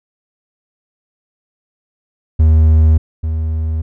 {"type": "tone pair in turn", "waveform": "triangle", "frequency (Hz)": [78.8, 79.39], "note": ["D#2", "D#2"], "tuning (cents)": [23, 35], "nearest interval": "unison", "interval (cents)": 12, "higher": "second", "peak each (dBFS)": [-4, -13], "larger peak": "first", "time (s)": [[2.39, 2.98], [3.23, 3.82]], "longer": "neither", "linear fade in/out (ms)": 10, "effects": []}